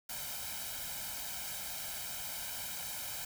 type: noise with comb filter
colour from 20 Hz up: white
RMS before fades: -41 dBFS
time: 0.09-3.25 s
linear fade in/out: 5 ms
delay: 1.3 ms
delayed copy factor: +0.8
effects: none